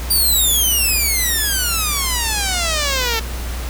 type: exponential sweep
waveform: 5% pulse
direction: down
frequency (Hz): 4760 to 440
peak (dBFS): -6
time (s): 0.1-3.2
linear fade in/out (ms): 10
effects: added 60 Hz sine -23 dBFS peak until 3.69 s + pink hiss -31 dBFS RMS until 3.69 s